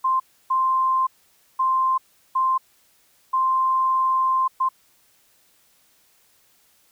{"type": "tone bursts at uneven times", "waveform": "sine", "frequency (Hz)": 1046.5, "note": "C6", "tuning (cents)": 0, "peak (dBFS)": -17, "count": 6, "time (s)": [[0.04, 0.2], [0.5, 1.07], [1.59, 1.98], [2.35, 2.58], [3.33, 4.48], [4.6, 4.69]], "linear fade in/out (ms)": 10, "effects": ["white hiss -60 dBFS RMS until 6.91 s"]}